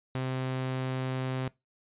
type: tone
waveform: sawtooth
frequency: 130.1 Hz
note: C3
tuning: 9 cents flat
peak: -26 dBFS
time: 0.15-1.48 s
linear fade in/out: 0 ms
effects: noise-tail reverb RT60 0.2 s tail -21 dB re dry + resampled to 8000 Hz